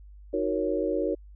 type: chord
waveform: sine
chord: D# minor seventh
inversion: none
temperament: equal with one note detuned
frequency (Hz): 313.5 / 370 / 466.2 / 554.4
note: D#4 / F#4 / A#4 / C#5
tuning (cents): +13 / 0 / 0 / 0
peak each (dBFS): -30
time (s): 0.33-1.15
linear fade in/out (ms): 10
effects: added 50 Hz sine -45 dBFS peak until 1.35 s